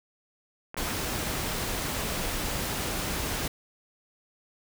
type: clicks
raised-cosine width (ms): 0.5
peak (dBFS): -22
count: 2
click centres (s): 0.744 / 0.767
type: noise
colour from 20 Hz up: pink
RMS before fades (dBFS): -31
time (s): 0.77-3.48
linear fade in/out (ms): 5
effects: none